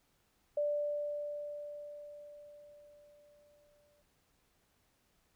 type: tone with exponential decay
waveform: sine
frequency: 587.3 Hz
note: D5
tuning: in tune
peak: -29 dBFS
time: 0.57-4.02 s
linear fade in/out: 5 ms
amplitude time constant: 750 ms
effects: pink hiss -74 dBFS RMS until 5.35 s